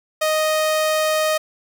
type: tone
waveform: sawtooth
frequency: 622.3 Hz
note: D#5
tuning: in tune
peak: -13 dBFS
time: 0.21-1.38 s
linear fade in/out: 10 ms
effects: none